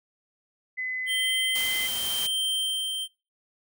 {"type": "tone with pitch glide", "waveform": "sine", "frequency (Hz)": [2025, 2050], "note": ["B6", "C7"], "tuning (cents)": [43, -36], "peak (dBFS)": -28, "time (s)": [0.77, 1.88], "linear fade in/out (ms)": 20, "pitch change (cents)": 21, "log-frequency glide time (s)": [1.18, 1.35]}
{"type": "tone with tremolo", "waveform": "square", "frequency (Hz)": 3136, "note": "G7", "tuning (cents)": 0, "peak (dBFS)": -25, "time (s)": [1.06, 3.08], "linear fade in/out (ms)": 50, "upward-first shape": "sine", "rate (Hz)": 0.89, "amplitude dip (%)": 40}
{"type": "noise", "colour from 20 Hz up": "white", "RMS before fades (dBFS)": -34, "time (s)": [1.55, 2.27], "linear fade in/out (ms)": 5}
{"effects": ["noise-tail reverb RT60 0.3 s tail -24 dB re dry"]}